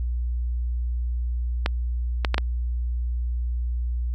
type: clicks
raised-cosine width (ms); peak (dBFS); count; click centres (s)
0.3; -6; 4; 1.661 / 2.248 / 2.344 / 2.381
effects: added 60 Hz sine -23 dBFS peak until 4.14 s